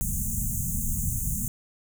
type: band-stop noise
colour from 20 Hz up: pink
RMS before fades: -28 dBFS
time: 0.01-1.48 s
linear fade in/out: 0 ms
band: 230 to 6400 Hz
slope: 96 dB/octave
effects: none